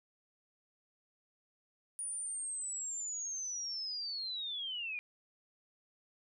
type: linear sweep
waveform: sine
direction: down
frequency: 9610 to 2390 Hz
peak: -37 dBFS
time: 1.99-4.99 s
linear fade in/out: 0 ms
effects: none